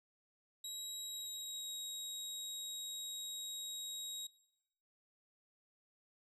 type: tone with pitch glide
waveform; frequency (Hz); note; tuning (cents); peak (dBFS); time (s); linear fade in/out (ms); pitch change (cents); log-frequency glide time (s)
25% pulse; 3843 to 3801; B7 to A#7; -48 to +33; -38; 0.64-4.27; 5; -19; 1-1.72
effects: noise-tail reverb RT60 0.9 s tail -20 dB re dry